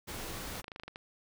pink noise, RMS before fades -41 dBFS, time 0.07-0.62 s, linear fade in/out 20 ms
clicks, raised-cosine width 0.3 ms, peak -27 dBFS, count 10, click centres 0.556 / 0.598 / 0.643 / 0.681 / 0.718 / 0.761 / 0.798 / 0.835 / 0.88 / 0.959 s
effects none

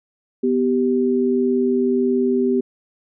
sine tone pair together, 248.4 / 390 Hz, B3 / G4, +10 / -9 cents, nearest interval minor sixth, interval 781 cents, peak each -18 dBFS, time 0.43-2.61 s, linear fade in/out 10 ms, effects none

